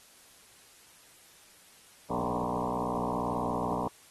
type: tone with frequency modulation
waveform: sine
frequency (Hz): 600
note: D5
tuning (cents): +37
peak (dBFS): -29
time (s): 2.1-3.88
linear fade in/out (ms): 5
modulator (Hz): 60.8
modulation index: 7.5
effects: white hiss -57 dBFS RMS until 4.1 s + AAC 32 kbps